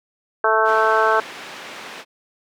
harmonic tone, 220 Hz, A3, in tune, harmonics 2 / 3 / 4 / 5 / 6 / 7, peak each -21 / -21 / -21 / -21 / -21 / -21 dBFS, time 0.44-1.2 s, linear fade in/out 2 ms
white band-pass noise, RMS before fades -36 dBFS, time 0.64-2.05 s, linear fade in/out 50 ms, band 240 to 2700 Hz, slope 12 dB/octave
effects none

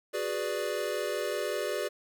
square chord, G# half-diminished seventh, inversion third, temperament equal, 370 / 415.3 / 493.9 / 587.3 Hz, F#4 / G#4 / B4 / D5, 0 / 0 / 0 / 0 cents, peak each -38 / -36 / -37 / -35 dBFS, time 0.13-1.89 s, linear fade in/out 20 ms, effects none

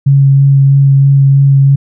sine tone with vibrato, 138 Hz, C#3, 7 cents flat, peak -3 dBFS, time 0.06-1.76 s, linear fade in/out 10 ms, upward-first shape sine, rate 3.1 Hz, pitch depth 11 cents each way, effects none

